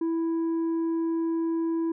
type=tone with tanh clipping; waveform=sine; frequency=329.6 Hz; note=E4; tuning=in tune; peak=-25 dBFS; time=0.01-1.92 s; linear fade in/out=5 ms; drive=4 dB; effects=none